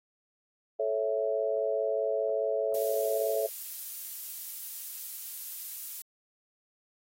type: chord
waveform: sine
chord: A major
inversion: none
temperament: equal with one note detuned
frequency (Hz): 436.7 / 554.4 / 659.3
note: A4 / C#5 / E5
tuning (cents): -13 / 0 / 0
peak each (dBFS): -31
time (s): 0.79-3.47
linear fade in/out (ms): 10
type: noise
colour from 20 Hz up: violet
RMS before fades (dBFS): -38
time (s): 2.74-6.02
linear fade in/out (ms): 5
effects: AAC 48 kbps